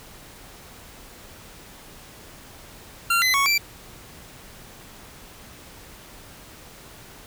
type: tone with pitch steps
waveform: 25% pulse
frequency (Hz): 1380 / 2029 / 1110 / 2342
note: F6 / B6 / C#6 / D7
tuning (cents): -21 / +46 / +2 / -5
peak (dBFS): -14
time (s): 3.1-3.58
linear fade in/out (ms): 5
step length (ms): 120
effects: pink hiss -45 dBFS RMS until 7.26 s